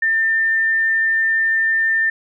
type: tone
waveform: sine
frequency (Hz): 1797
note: A6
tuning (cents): +36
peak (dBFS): -14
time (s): 0.02-2.1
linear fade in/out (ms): 5
effects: none